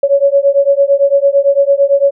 sine beating tone pair, 554.4 / 563.3 Hz, C#5 / C#5, 0 / +28 cents, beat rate 8.9 Hz, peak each -10 dBFS, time 0.03-2.11 s, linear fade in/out 5 ms, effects none

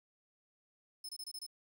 sawtooth tone bursts, 5210 Hz, E8, 21 cents flat, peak -40 dBFS, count 6, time 1.04-1.465 s, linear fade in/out 5 ms, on 50 ms, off 25 ms, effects none

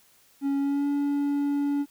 triangle tone with pitch glide, 278.1 to 285.3 Hz, C#4 to C#4, +6 to +50 cents, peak -21 dBFS, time 0.41-1.86 s, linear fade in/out 50 ms, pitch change +44 cents, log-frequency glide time 0.58-0.87 s, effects white hiss -60 dBFS RMS until 1.9 s

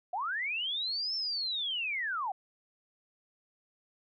sine linear two-way sweep, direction up then down, 671 to 5380 to 718 Hz, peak -31 dBFS, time 0.13-2.32 s, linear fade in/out 5 ms, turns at 1.15 s, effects none

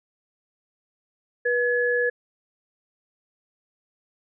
sine tone pair together, 486.2 / 1700 Hz, B4 / G#6, -27 / +40 cents, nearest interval octave + minor seventh, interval 2167 cents, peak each -22 / -23 dBFS, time 1.45-2.1 s, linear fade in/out 10 ms, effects none

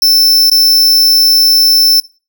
45% pulse tone with dropouts, 5320 Hz, E8, 15 cents sharp, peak -5 dBFS, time 0.02-2 s, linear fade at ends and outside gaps 2 ms, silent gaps 0.499-0.515 s, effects noise-tail reverb RT60 0.3 s tail -19 dB re dry

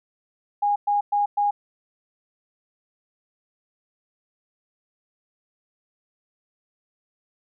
sine tone bursts, 820 Hz, G#5, 22 cents flat, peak -18 dBFS, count 4, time 0.62-1.51 s, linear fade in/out 10 ms, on 140 ms, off 110 ms, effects none

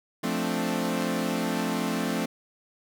sawtooth chord, D minor seventh, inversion first, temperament equal, 174.61 / 220 / 261.6 / 293.7 Hz, F3 / A3 / C4 / D4, 0 / 0 / 0 / 0 cents, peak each -28 / -26 / -27 / -30 dBFS, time 0.23-2.26 s, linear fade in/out 10 ms, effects none

